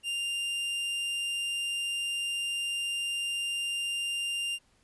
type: tone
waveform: 45% pulse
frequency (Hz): 2794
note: F7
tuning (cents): 0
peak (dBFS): -30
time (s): 0.03-4.59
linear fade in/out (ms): 50
effects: pink hiss -67 dBFS RMS until 4.83 s + resampled to 24000 Hz